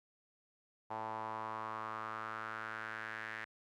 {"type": "tone with band-pass filter sweep", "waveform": "sawtooth", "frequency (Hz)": 110, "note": "A2", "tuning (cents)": 0, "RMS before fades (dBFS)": -43, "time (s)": [0.9, 3.45], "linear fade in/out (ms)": 10, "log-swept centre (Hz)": [880, 1800], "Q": 4.2, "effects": []}